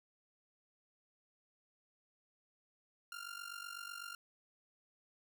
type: tone with amplitude modulation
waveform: sawtooth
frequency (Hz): 1396.9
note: F6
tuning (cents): 0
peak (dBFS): -38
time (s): 3.12-4.15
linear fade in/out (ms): 2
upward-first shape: sine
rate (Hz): 48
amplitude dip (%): 80
effects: none